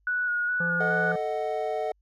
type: tone with vibrato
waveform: sine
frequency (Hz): 1460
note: F#6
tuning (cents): -24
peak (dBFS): -24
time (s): 0.07-1.12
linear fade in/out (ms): 2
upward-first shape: square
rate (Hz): 2.4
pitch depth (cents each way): 18
type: harmonic tone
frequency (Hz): 171.1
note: F3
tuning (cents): -35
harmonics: 1 / 3 / 5 / 7 / 9 / 10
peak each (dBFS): -31 / -35 / -45 / -42 / -46 / -49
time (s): 0.6-1.16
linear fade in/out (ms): 5
type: chord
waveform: triangle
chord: D# diminished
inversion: second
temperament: equal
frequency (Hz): 440 / 622.3 / 740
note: A4 / D#5 / F#5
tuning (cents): 0 / 0 / 0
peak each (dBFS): -29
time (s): 0.8-1.92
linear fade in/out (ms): 5
effects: added 50 Hz sine -64 dBFS peak until 2.01 s